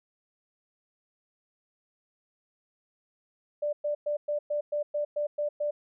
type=tone bursts; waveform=sine; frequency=590 Hz; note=D5; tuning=8 cents sharp; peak=-26 dBFS; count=10; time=3.62-5.71 s; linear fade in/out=10 ms; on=110 ms; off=110 ms; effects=none